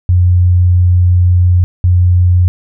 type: tone pair in turn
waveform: sine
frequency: 89.4 / 89.4 Hz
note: F2 / F2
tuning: +41 / +41 cents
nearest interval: unison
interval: 0 cents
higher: neither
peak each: -5 dBFS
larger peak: neither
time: 0.09-1.64 / 1.84-2.48 s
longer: first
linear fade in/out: 0 ms
effects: none